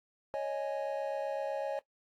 triangle chord, C# suspended second, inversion none, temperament equal, 554.4 / 622.3 / 830.6 Hz, C#5 / D#5 / G#5, 0 / 0 / 0 cents, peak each -33 / -36 / -38 dBFS, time 0.34-1.79 s, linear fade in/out 0 ms, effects noise-tail reverb RT60 0.1 s tail -18 dB re dry + AAC 64 kbps

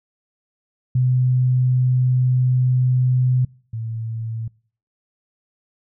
sine tone pair in turn, 126.8 / 112.97 Hz, B2 / A2, +46 / +46 cents, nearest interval major second, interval 200 cents, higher first, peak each -14 / -24 dBFS, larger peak first, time 0.95-3.45 / 3.73-4.48 s, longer first, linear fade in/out 5 ms, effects noise-tail reverb RT60 0.5 s tail -25 dB re dry

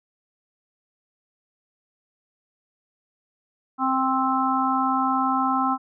harmonic tone, 262.8 Hz, C4, 8 cents sharp, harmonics 1 / 3 / 4 / 5, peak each -25 / -25 / -25 / -25 dBFS, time 3.78-5.78 s, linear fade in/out 50 ms, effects none

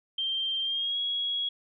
sine tone with pitch glide, 3159 to 3322 Hz, G7 to G#7, +13 to 0 cents, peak -27 dBFS, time 0.18-1.49 s, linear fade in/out 5 ms, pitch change +87 cents, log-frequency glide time 0.62-0.98 s, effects none

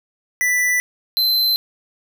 square tone pair in turn, 1979 / 4081 Hz, B6 / C8, +3 / -44 cents, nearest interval octave + minor second, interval 1253 cents, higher second, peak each -16 / -15 dBFS, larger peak second, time 0.41-0.8 / 1.17-1.56 s, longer neither, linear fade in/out 0 ms, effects none

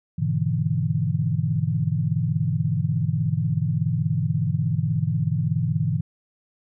sine chord, E dominant seventh, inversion first, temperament just, 103.01 / 123.61 / 148.33 / 164.81 Hz, G#2 / B2 / D3 / E3, -14 / +2 / +18 / 0 cents, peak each -27 / -26 / -25 / -25 dBFS, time 0.18-6.01 s, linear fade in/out 10 ms, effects none

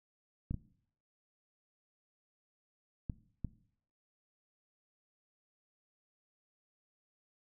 clicks, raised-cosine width 5 ms, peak -24 dBFS, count 4, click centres 0.51 / 0.543 / 3.098 / 3.447 s, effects noise-tail reverb RT60 0.6 s tail -18 dB re dry

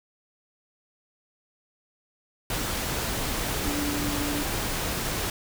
sine tone in noise, 291.3 Hz, D4, 14 cents flat, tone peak -29 dBFS, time 3.65-4.43 s, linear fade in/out 2 ms, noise pink, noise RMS -29 dBFS, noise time 2.5-5.3 s, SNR -3 dB, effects none

